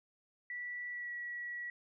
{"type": "tone with pitch glide", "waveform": "sine", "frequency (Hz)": [1956, 1931.3], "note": ["B6", "B6"], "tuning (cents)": [-17, -39], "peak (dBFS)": -39, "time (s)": [0.5, 1.7], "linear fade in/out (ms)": 2, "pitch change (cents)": -22, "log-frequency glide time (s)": [0.91, 1.11], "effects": []}